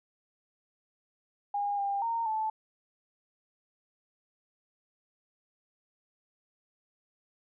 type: tone with pitch steps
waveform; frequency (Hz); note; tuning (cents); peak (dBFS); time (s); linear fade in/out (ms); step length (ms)
sine; 813 / 799 / 921 / 873; G#5 / G5 / A#5 / A5; -37 / +33 / -21 / -14; -28; 1.54-2.5; 5; 240
effects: none